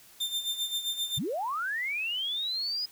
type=tone with tremolo; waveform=40% pulse; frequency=3591 Hz; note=A7; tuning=35 cents sharp; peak=-26 dBFS; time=0.2-1.19 s; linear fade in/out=10 ms; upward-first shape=sine; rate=7.6 Hz; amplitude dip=70%
type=linear sweep; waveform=sine; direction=up; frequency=92.5 to 5030 Hz; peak=-29 dBFS; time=1.17-2.86 s; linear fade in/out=10 ms
effects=white hiss -55 dBFS RMS until 2.91 s